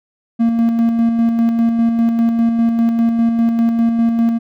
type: tone with tremolo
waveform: triangle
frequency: 230.7 Hz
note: A#3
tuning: 18 cents flat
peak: -8 dBFS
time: 0.39-4.39 s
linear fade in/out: 20 ms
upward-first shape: square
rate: 5 Hz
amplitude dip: 35%
effects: none